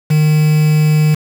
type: tone with quantisation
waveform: triangle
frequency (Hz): 153.2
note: D#3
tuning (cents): -27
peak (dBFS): -6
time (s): 0.1-1.15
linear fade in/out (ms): 10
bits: 4
effects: none